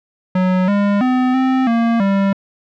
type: tone with pitch steps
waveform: square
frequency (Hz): 184.5 / 202.5 / 254.3 / 260.7 / 231.3 / 196.7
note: F#3 / G#3 / C4 / C4 / A#3 / G3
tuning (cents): -5 / -43 / -49 / -6 / -13 / +6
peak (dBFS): -13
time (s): 0.35-2.33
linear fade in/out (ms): 5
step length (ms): 330
effects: low-pass 2000 Hz 12 dB/octave